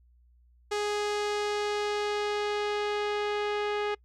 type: tone with low-pass filter sweep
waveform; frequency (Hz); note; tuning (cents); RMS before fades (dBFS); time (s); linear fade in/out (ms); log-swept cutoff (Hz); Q
sawtooth; 415.3; G#4; 0; -30; 0.71-3.95; 10; 6800 to 2900; 1
effects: noise-tail reverb RT60 0.1 s tail -26 dB re dry + added 60 Hz sine -58 dBFS peak until 4.04 s